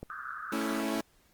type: click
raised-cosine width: 2 ms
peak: -26 dBFS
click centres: 0.03 s
type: band-pass noise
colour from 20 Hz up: pink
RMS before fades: -40 dBFS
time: 0.1-0.8 s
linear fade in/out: 0 ms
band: 1200 to 1600 Hz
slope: 96 dB/octave
type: chord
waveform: sawtooth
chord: A major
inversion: none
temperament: equal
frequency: 220 / 277.2 / 329.6 Hz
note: A3 / C#4 / E4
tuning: 0 / 0 / 0 cents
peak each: -30 dBFS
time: 0.52-1.01 s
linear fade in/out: 5 ms
effects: pink hiss -66 dBFS RMS until 1.33 s + Opus 24 kbps